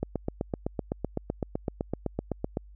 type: click train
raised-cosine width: 2 ms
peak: -15 dBFS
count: 21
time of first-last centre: 0.03-2.571 s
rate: 7.87 Hz
effects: added 50 Hz sine -47 dBFS peak until 2.75 s